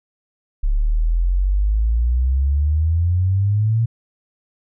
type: exponential sweep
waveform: sine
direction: up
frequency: 34.65 to 116.54 Hz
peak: -14 dBFS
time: 0.63-3.86 s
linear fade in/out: 10 ms
effects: none